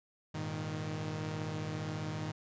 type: chord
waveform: sawtooth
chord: Ab suspended second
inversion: none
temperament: equal with one note detuned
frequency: 101.69 / 116.54 / 155.56 Hz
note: Ab2 / Bb2 / Eb3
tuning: -36 / 0 / 0 cents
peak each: -38 / -40 / -34 dBFS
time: 0.34-2.32 s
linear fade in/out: 10 ms
effects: resampled to 16000 Hz